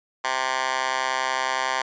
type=tone with high-pass filter; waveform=10% pulse; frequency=130.81 Hz; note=C3; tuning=in tune; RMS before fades=-25 dBFS; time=0.24-1.82 s; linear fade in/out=5 ms; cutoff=1100 Hz; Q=2.7; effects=resampled to 16000 Hz